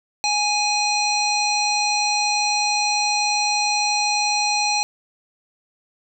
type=harmonic tone with a mistuned harmonic; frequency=830.6 Hz; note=G#5; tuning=in tune; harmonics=1 / 3 / 5 / 7 / 9; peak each=-22 / -24 / -23 / -27 / -32 dBFS; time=0.24-4.83 s; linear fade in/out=0 ms; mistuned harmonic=9; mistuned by=+34 cents; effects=none